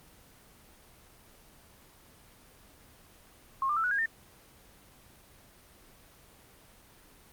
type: tone with pitch steps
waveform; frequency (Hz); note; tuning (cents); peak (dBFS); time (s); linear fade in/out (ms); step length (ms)
sine; 1076 / 1193.9 / 1324.7 / 1469.9 / 1630.9 / 1809.6; C6 / D6 / E6 / F#6 / G#6 / A6; +48 / +28 / +8 / -12 / -32 / +48; -26; 3.62-4.058; 2; 73
effects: pink hiss -57 dBFS RMS until 7.32 s + Opus 24 kbps